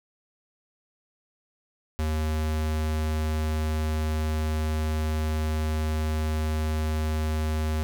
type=tone; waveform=square; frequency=77.78 Hz; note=D#2; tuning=in tune; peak=-25 dBFS; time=1.99-7.83 s; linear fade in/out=0 ms; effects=none